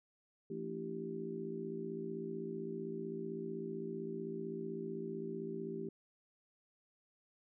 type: harmonic tone with a mistuned harmonic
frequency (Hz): 55.7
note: A1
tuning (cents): +22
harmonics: 3 / 4 / 5 / 6 / 7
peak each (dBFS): -47 / -46 / -51 / -48 / -42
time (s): 0.5-5.89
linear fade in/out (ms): 5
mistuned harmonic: 5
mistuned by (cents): +90
effects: none